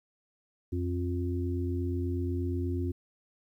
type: harmonic tone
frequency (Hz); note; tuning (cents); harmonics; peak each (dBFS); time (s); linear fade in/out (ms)
88.3; F2; +20; 1 / 3 / 4; -30 / -35 / -36; 0.72-2.92; 10
effects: 11-bit